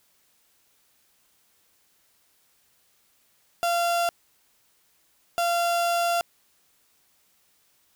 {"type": "tone bursts at uneven times", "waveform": "35% pulse", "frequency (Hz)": 689, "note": "F5", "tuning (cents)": -24, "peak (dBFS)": -20, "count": 2, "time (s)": [[3.63, 4.09], [5.38, 6.21]], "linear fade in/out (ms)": 0, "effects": ["white hiss -65 dBFS RMS until 7.95 s"]}